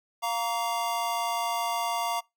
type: chord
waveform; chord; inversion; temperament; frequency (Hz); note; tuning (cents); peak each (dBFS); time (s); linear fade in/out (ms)
square; Bb major; second; equal with one note detuned; 698.5 / 932.3 / 1144.5; F5 / Bb5 / D6; 0 / 0 / -45; -32 / -31 / -34; 0.22-2.21; 20
effects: noise-tail reverb RT60 0.2 s tail -24 dB re dry

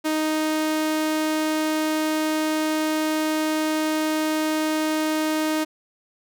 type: tone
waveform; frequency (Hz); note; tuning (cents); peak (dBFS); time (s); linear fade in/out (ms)
sawtooth; 311.1; D#4; 0; -17; 0.04-5.65; 20
effects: none

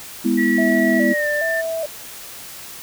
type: chord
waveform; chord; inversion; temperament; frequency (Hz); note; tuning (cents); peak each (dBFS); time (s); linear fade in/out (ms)
sine; E major; first; just; 206 / 247.2 / 329.6; G#3 / B3 / E4; -14 / +2 / 0; -21 / -18 / -20; 0.24-1.14; 20
type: tone with pitch glide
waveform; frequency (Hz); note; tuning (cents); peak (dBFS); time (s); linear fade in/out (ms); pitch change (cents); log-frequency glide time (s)
sine; 1934 to 1783.8; B6 to A6; -37 to +23; -20; 0.37-1.62; 20; -140; 1.09-1.27
type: tone with vibrato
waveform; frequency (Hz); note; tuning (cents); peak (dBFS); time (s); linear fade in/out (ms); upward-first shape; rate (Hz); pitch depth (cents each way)
sine; 622.3; D#5; 0; -21; 0.58-1.86; 5; square; 1.2; 86
effects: white hiss -36 dBFS RMS until 2.82 s

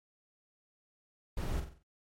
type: noise with echo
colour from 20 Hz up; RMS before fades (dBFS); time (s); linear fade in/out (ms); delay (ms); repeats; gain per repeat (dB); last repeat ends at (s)
brown; -35; 1.37-1.6; 5; 46; 5; -7; 1.83
effects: noise-tail reverb RT60 0.1 s tail -24 dB re dry + MP3 64 kbps

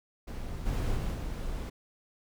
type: noise with level steps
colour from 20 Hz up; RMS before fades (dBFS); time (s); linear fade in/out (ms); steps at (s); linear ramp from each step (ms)
brown; -37 / -30 / -32 / -35; 0.27-1.7; 10; 0.65 / 0.95 / 1.13; 20
effects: none

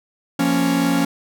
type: chord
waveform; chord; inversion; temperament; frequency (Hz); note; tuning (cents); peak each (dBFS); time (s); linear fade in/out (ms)
45% pulse; Bb minor; second; equal; 174.61 / 233.1 / 277.2; F3 / Bb3 / Db4; 0 / 0 / 0; -22 / -23 / -18; 0.39-1.05; 5
effects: none

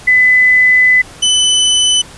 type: tone pair in turn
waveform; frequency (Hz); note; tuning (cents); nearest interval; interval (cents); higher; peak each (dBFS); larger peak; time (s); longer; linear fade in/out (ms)
sine / sawtooth; 2007 / 3007; B6 / F#7; +27 / +27; perfect fifth; 700; second; -5; neither; 0.07-1.02 / 1.22-2.02; first; 10
effects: pink hiss -35 dBFS RMS until 2.17 s + resampled to 24000 Hz

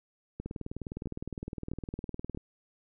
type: two click trains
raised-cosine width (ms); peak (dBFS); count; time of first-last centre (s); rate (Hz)
3; -24 / -24; 4 / 38; 0.4-2.374 / 0.46-2.348; 1.52 / 19.6
effects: none

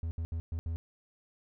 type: tone bursts at uneven times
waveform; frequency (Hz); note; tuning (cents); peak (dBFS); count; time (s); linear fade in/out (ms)
triangle; 82.41; E2; 0; -30; 5; 0.03-0.11 / 0.18-0.25 / 0.32-0.4 / 0.52-0.59 / 0.66-0.76; 0
effects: none

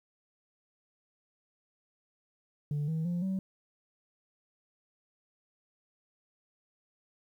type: tone with pitch steps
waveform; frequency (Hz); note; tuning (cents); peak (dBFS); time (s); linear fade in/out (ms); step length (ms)
sine; 146.83 / 160.12 / 174.61 / 190.41; D3 / D#3 / F3 / F#3; 0 / +50 / 0 / +50; -27; 2.71-3.39; 2; 170
effects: tanh soft clip ceiling -28 dBFS + 11-bit

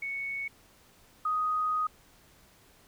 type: tone pair in turn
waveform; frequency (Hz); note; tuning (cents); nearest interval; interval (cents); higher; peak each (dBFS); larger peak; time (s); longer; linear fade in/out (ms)
sine; 2217 / 1248.2; C#7 / D#6; 0 / +5; minor seventh; 995; first; -32 / -26; second; 0.02-0.48 / 1.25-1.87; second; 5
effects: pink hiss -60 dBFS RMS until 2.87 s

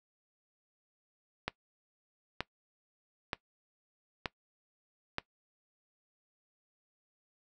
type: click train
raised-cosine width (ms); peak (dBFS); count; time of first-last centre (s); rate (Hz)
0.3; -16; 5; 1.48-5.184; 1.08
effects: noise-tail reverb RT60 0.1 s tail -20 dB re dry

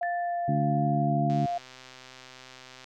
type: tone with vibrato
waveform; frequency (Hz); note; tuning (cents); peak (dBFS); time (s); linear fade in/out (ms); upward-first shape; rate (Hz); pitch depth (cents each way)
sine; 696; F5; -6; -27; 0.01-1.58; 5; triangle; 1.5; 10
type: tone with exponential decay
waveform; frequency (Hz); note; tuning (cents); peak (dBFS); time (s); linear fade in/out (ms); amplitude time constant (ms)
sine; 1760; A6; 0; -32; 0.03-1.09; 0; 230
type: harmonic tone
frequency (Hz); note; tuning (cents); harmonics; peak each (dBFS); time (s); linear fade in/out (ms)
72.6; D2; -19; 2 / 3 / 4 / 5; -26 / -30 / -32 / -38; 0.48-1.46; 5
type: click train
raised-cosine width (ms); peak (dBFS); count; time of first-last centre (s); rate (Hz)
0.2; -29; 200; 1.3-2.843; 129
effects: none

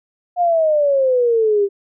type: exponential sweep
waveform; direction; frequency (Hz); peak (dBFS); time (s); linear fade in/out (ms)
sine; down; 720 to 393; -12; 0.36-1.69; 50
effects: none

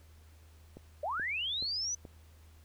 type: click train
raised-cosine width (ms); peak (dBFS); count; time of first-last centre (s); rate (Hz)
2; -33; 4; 0.77-2.052; 2.34
type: linear sweep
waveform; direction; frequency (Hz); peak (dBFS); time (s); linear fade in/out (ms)
sine; up; 540 to 6090; -32; 1.03-1.95; 5
effects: added 79 Hz sine -55 dBFS peak until 2.64 s + pink hiss -65 dBFS RMS until 2.64 s

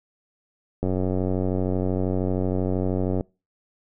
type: click train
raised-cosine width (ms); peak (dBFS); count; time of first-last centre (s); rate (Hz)
2; -12; 222; 0.83-3.209; 92.9
effects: noise-tail reverb RT60 0.3 s tail -26 dB re dry

